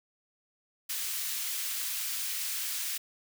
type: high-pass noise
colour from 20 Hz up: white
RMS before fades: -34 dBFS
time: 0.89-2.98 s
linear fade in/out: 10 ms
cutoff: 1900 Hz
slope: 12 dB/octave
effects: none